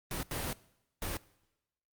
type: noise bursts at uneven times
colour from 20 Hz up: pink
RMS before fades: -36 dBFS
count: 3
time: 0.11-0.23 / 0.31-0.53 / 1.02-1.17 s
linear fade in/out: 2 ms
effects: noise-tail reverb RT60 0.9 s tail -21 dB re dry + Opus 32 kbps